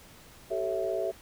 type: chord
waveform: sine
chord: A dominant seventh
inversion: third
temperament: equal with one note detuned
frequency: 382.4 / 440 / 554.4 / 659.3 Hz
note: G4 / A4 / C#5 / E5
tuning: -43 / 0 / 0 / 0 cents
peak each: -33 / -35 / -36 / -31 dBFS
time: 0.5-1.12 s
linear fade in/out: 20 ms
effects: pink hiss -53 dBFS RMS until 1.21 s